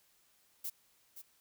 violet noise with echo, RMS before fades -39 dBFS, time 0.64-0.7 s, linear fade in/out 10 ms, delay 520 ms, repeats 1, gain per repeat -10 dB, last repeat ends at 1.22 s, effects white hiss -70 dBFS RMS until 1.4 s

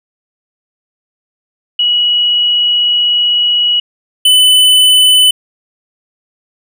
sine / square tone pair in turn, 2919 / 3008 Hz, F#7 / F#7, -24 / +28 cents, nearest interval minor second, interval 52 cents, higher second, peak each -8 / -5 dBFS, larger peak second, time 1.79-3.8 / 4.25-5.31 s, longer first, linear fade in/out 5 ms, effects none

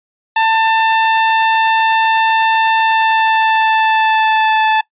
sawtooth tone with pitch glide, 892 to 873.6 Hz, A5 to A5, +23 to -13 cents, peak -6 dBFS, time 0.36-4.81 s, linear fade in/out 5 ms, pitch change -36 cents, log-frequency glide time 2.8-4.62 s, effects noise-tail reverb RT60 0.1 s tail -21 dB re dry + resampled to 8000 Hz

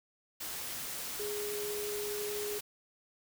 sine tone in noise, 415.3 Hz, G#4, in tune, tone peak -36 dBFS, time 1.19-2.59 s, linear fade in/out 10 ms, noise white, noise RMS -40 dBFS, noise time 0.4-2.61 s, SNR +1 dB, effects none

